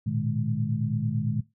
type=tone cluster; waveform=sine; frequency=111.2 / 120.2 / 153.1 / 210.1 Hz; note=A2 / B2 / D#3 / G#3; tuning=+19 / -46 / -28 / +20 cents; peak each=-30 dBFS; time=0.06-1.41 s; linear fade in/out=10 ms; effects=noise-tail reverb RT60 0.2 s tail -17 dB re dry